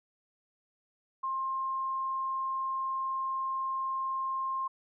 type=tone; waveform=sine; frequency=1061 Hz; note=C6; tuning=24 cents sharp; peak=-30 dBFS; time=1.23-4.68 s; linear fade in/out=10 ms; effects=none